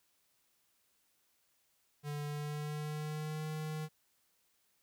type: tone with pitch glide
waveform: square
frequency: 146.83 to 155.02 Hz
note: D3 to D#3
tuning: 0 to -6 cents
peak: -38 dBFS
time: 2.03-3.89 s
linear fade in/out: 50 ms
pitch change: +94 cents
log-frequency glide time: 2.25-3.46 s
effects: white hiss -75 dBFS RMS until 4.82 s